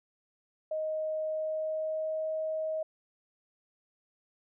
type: tone with pitch glide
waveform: sine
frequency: 625 to 630.8 Hz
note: D#5 to D#5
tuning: +8 to +24 cents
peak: -30 dBFS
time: 0.71-2.83 s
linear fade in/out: 5 ms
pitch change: +16 cents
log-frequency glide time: 1.25-2.33 s
effects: none